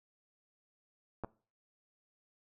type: clicks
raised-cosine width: 1 ms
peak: -25 dBFS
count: 2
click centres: 1.237 / 1.246 s
effects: noise-tail reverb RT60 0.4 s tail -22 dB re dry